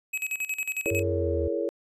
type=tone with tremolo; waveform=square; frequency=2550 Hz; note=D#7; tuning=42 cents sharp; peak=-27 dBFS; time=0.13-1.03 s; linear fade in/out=10 ms; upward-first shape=square; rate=11 Hz; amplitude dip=80%
type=chord; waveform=sine; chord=A# half-diminished seventh; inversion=second; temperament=just; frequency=335.6 / 419.5 / 466.2 / 559.4 Hz; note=E4 / G#4 / A#4 / C#5; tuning=+31 / +17 / 0 / +16 cents; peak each=-31 dBFS; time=0.86-1.69 s; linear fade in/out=0 ms
type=exponential sweep; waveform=triangle; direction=down; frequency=98 to 77.8 Hz; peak=-26 dBFS; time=0.91-1.48 s; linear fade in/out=5 ms
effects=resampled to 32000 Hz